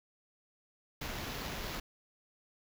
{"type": "noise with sample-and-hold", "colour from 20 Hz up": "pink", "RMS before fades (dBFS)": -40, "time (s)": [1.01, 1.8], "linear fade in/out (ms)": 5, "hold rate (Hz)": 8820, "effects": []}